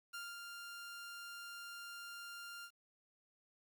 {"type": "tone with ADSR envelope", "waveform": "sawtooth", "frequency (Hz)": 1396.9, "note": "F6", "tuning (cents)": 0, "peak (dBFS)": -40, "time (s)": [0.13, 2.71], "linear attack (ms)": 16, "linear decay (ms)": 210, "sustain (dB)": -4, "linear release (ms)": 69, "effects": ["11-bit"]}